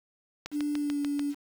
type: click train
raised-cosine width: 0.2 ms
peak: -19 dBFS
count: 6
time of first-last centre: 0.46-1.194 s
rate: 6.81 Hz
type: tone with pitch glide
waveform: sine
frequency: 293.7 to 287.2 Hz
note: D4 to D4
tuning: 0 to -39 cents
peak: -27 dBFS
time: 0.51-1.35 s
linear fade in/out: 50 ms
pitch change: -39 cents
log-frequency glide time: 0.76-1 s
effects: 8-bit